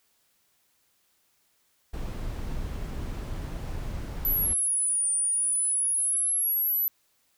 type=noise; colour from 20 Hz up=brown; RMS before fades=-33 dBFS; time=1.93-4.54 s; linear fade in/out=10 ms
type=exponential two-way sweep; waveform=sine; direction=down then up; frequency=12000 to 9270 to 12000 Hz; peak=-23 dBFS; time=4.25-6.88 s; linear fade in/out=0 ms; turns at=5.09 s
effects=white hiss -69 dBFS RMS until 7.37 s